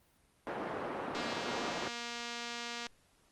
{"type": "band-pass noise", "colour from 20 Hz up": "pink", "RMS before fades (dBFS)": -39, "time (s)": [0.47, 1.88], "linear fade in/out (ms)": 0, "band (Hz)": [290, 1400], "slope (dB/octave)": 12}
{"type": "click train", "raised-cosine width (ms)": 0.2, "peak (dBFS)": -24, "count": 408, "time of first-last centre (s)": [1.15, 2.867], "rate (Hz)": 237}
{"effects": ["pink hiss -69 dBFS RMS until 3.31 s", "Opus 32 kbps"]}